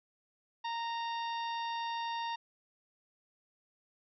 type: harmonic tone with a mistuned harmonic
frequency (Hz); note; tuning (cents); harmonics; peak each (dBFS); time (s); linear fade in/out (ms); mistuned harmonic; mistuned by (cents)
928; A#5; -8; 1 / 2 / 3 / 4 / 5 / 6; -35 / -45 / -47 / -46 / -52 / -55; 0.64-2.36; 10; 4; -22
effects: none